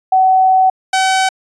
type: tone pair in turn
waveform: sine / sawtooth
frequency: 754 / 760.1 Hz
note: F#5 / F#5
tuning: +32 / +46 cents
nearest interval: unison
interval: 14 cents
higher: second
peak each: -7 dBFS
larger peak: neither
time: 0.12-0.7 / 0.93-1.29 s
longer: first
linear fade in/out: 5 ms
effects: resampled to 22050 Hz